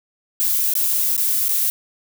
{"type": "noise with dropouts", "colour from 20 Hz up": "violet", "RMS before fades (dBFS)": -19, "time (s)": [0.4, 1.7], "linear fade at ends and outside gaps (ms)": 0, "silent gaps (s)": [[0.737, 0.753], [1.165, 1.178], [1.483, 1.49]], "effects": []}